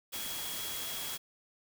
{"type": "tone in noise", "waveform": "sine", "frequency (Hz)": 3320, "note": "G#7", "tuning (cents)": -1, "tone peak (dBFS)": -43, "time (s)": [0.12, 1.18], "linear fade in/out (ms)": 20, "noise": "white", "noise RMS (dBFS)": -39, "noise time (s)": [0.12, 1.18], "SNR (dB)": -7, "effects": []}